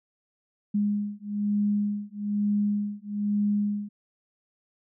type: beating tone pair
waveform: sine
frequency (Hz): 205.5 / 206.6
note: G#3 / G#3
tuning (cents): -18 / -9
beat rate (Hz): 1.1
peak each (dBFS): -27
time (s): 0.74-3.89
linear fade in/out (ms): 10
effects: none